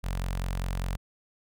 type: tone with notch filter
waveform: sawtooth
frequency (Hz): 45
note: F#1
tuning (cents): -47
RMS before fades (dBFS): -31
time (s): 0.03-0.97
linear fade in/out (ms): 20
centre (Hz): 340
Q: 0.93
effects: none